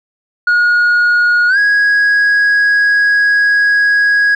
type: tone with pitch glide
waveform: sine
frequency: 1442 to 1656.4 Hz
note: F#6 to G#6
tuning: -45 to -5 cents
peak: -5 dBFS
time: 0.47-4.35 s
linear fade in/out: 5 ms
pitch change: +240 cents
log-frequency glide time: 1.48-1.58 s
effects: tanh soft clip ceiling -7 dBFS